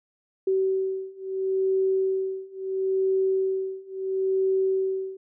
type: beating tone pair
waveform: sine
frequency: 381.3 / 382.04 Hz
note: G4 / G4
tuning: -48 / -45 cents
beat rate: 0.74 Hz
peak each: -26 / -25 dBFS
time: 0.47-5.17 s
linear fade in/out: 5 ms
effects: none